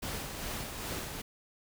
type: noise with tremolo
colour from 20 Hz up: pink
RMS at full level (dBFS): -37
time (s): 0.02-1.22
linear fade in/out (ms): 10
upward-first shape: sine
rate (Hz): 2.5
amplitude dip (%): 40
effects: none